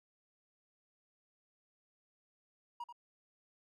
triangle tone with echo, 955 Hz, A#5, 42 cents sharp, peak -38 dBFS, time 2.8-2.84 s, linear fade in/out 5 ms, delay 86 ms, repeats 1, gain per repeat -8 dB, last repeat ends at 2.926 s, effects none

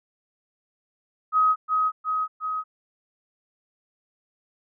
sine tone with echo, 1264 Hz, D#6, 27 cents sharp, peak -16 dBFS, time 1.32-1.56 s, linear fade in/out 50 ms, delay 360 ms, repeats 3, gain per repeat -3 dB, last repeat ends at 2.64 s, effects none

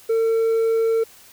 sine tone with hard clipping, 452 Hz, A4, 47 cents sharp, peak -17 dBFS, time 0.09-1.04 s, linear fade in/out 10 ms, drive 2 dB, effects white hiss -48 dBFS RMS until 1.32 s

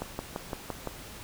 click train, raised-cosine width 1 ms, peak -18 dBFS, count 6, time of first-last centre 0.02-0.873 s, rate 5.86 Hz, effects pink hiss -45 dBFS RMS until 1.23 s

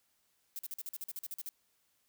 violet noise bursts, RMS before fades -41 dBFS, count 13, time 0.56-1.49 s, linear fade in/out 0 ms, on 30 ms, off 45 ms, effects white hiss -75 dBFS RMS until 2.08 s

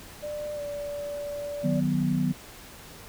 sine tone with pitch glide, 595 to 579.4 Hz, D5 to D5, +22 to -24 cents, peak -31 dBFS, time 0.22-1.81 s, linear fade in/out 20 ms, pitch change -46 cents, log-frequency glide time 0.55-0.61 s
sine chord, B major, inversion first, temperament just, 154.34 / 185.21 / 246.9 Hz, D#3 / F#3 / B3, -14 / +2 / 0 cents, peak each -27 dBFS, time 1.63-2.33 s, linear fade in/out 20 ms
effects pink hiss -46 dBFS RMS until 3.08 s

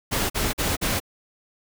pink noise bursts, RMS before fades -24 dBFS, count 4, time 0.11-1.002 s, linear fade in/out 20 ms, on 190 ms, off 44 ms, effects none

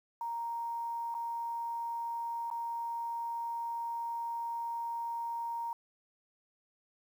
sine tone with dropouts, 932.3 Hz, A#5, in tune, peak -34 dBFS, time 0.21-5.73 s, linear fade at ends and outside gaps 2 ms, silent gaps 1.143-1.149 / 2.502-2.512 s, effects 10-bit

